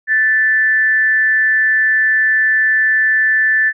sine tone with frequency modulation, 1760 Hz, A6, in tune, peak -10 dBFS, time 0.07-3.73 s, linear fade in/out 50 ms, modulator 232 Hz, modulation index 0.26, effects none

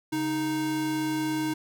square tone pair together, 138.58 / 311.1 Hz, C#3 / D#4, 0 / 0 cents, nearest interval octave + major second, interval 1400 cents, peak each -38 / -27 dBFS, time 0.12-1.54 s, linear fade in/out 10 ms, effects none

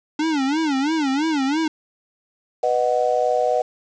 square tone with vibrato, 292.8 Hz, D4, 5 cents flat, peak -19 dBFS, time 0.19-1.68 s, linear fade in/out 5 ms, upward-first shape sine, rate 3 Hz, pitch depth 180 cents each way
sine chord, B major, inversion none, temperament just, 493.9 / 617.4 / 740.8 Hz, B4 / D#5 / F#5, 0 / -14 / +2 cents, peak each -21 dBFS, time 2.63-3.62 s, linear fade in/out 5 ms
effects resampled to 16000 Hz + 7-bit

